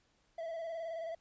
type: tone with vibrato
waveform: triangle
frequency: 659.3 Hz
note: E5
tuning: in tune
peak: -36 dBFS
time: 0.38-1.15 s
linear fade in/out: 5 ms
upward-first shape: square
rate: 19 Hz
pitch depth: 34 cents each way
effects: pink hiss -73 dBFS RMS until 1.2 s + resampled to 16000 Hz